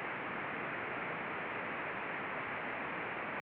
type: low-pass noise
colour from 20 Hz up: white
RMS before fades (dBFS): -40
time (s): 0-3.4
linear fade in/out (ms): 0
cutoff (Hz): 2400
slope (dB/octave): 48
effects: high-pass 150 Hz 12 dB/octave